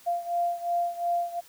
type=beating tone pair; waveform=sine; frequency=693 / 695.8 Hz; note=F5 / F5; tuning=-14 / -7 cents; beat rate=2.8 Hz; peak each=-27 / -30 dBFS; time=0.06-1.41 s; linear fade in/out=20 ms; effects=white hiss -54 dBFS RMS until 1.48 s